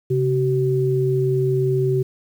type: tone pair together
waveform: sine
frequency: 134.14 / 379.4 Hz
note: C3 / F#4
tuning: +43 / +43 cents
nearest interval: octave + tritone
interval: 1800 cents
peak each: -19 / -19 dBFS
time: 0.1-2.03 s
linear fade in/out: 10 ms
effects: 8-bit